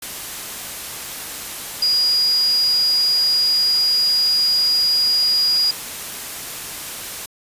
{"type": "tone in noise", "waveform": "sine", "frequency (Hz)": 4875, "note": "D#8", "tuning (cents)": -36, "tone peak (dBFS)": -14, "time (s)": [1.82, 5.71], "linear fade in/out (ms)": 5, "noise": "white", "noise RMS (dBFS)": -30, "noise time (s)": [0.02, 7.26], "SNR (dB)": 13, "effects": ["resampled to 32000 Hz"]}